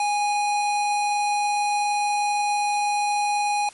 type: tone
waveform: square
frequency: 825 Hz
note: G#5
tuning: 12 cents flat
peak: -21 dBFS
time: 0-3.69 s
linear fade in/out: 2 ms
effects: white hiss -48 dBFS RMS until 3.73 s + MP3 48 kbps